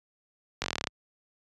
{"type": "slowing click train", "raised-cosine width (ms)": 0.2, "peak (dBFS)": -11, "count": 11, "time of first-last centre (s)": [0.62, 0.872], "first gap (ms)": 20, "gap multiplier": 1.05, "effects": ["high-pass 60 Hz 12 dB/octave", "resampled to 24000 Hz"]}